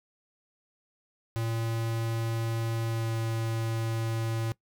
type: tone with pitch glide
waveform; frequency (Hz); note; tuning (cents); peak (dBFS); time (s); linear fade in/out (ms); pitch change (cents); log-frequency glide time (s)
square; 114.1 to 113.31; A#2 to A#2; -37 to -49; -29; 1.36-4.52; 0; -12; 2.87-3.11
effects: noise-tail reverb RT60 0.1 s tail -21 dB re dry